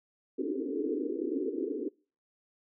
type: band-pass noise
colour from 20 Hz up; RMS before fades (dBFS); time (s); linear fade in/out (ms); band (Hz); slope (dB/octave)
pink; -33; 0.38-1.89; 10; 260 to 460; 96
effects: noise-tail reverb RT60 0.4 s tail -26 dB re dry